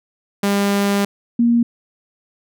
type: tone pair in turn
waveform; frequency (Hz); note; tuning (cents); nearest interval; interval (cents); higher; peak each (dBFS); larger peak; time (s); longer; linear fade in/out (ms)
sawtooth / sine; 200.7 / 235.7; G3 / A#3; +41 / +19; minor third; 278; second; -11; neither; 0.43-1.05 / 1.39-1.63; first; 5
effects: none